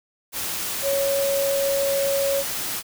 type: tone in noise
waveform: sine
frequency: 554.4 Hz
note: C#5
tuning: in tune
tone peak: -20 dBFS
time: 0.82-2.44 s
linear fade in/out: 50 ms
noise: white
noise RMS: -28 dBFS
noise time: 0.32-2.83 s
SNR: +5 dB
effects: none